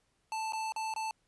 square tone with dropouts, 881 Hz, A5, 2 cents sharp, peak -34 dBFS, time 0.32-1.11 s, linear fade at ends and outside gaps 1 ms, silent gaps 0.523-0.533 / 0.722-0.762 / 0.939-0.962 s, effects pink hiss -75 dBFS RMS until 1.27 s + resampled to 24000 Hz

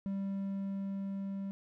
triangle tone with level ramp, 196 Hz, G3, in tune, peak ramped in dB -31 to -34 dBFS, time 0.06-1.51 s, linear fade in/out 0 ms, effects none

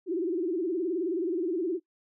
sine tone with vibrato, 349.2 Hz, F4, in tune, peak -26 dBFS, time 0.06-1.8 s, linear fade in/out 50 ms, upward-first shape sine, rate 19 Hz, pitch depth 160 cents each way, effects noise-tail reverb RT60 0.1 s tail -21 dB re dry

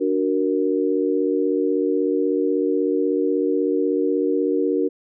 sine chord, D augmented, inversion none, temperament equal, 293.7 / 370 / 466.2 Hz, D4 / F#4 / A#4, 0 / 0 / 0 cents, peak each -22 dBFS, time 0-4.89 s, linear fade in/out 20 ms, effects none

